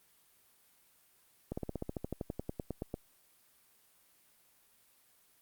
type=slowing click train; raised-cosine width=2 ms; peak=-23 dBFS; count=18; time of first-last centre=1.52-2.941 s; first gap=55 ms; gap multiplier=1.05; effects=white hiss -67 dBFS RMS until 5.41 s + Opus 32 kbps